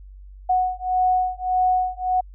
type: beating tone pair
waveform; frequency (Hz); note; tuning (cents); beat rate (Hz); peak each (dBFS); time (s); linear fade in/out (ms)
sine; 736 / 737.7; F#5 / F#5; -9 / -5; 1.7; -21; 0.49-2.21; 10
effects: added 48 Hz sine -39 dBFS peak until 2.34 s